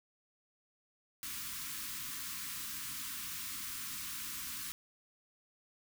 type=band-stop noise; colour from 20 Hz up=white; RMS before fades=-42 dBFS; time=1.23-4.72 s; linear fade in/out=0 ms; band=320 to 1000 Hz; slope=96 dB/octave; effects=none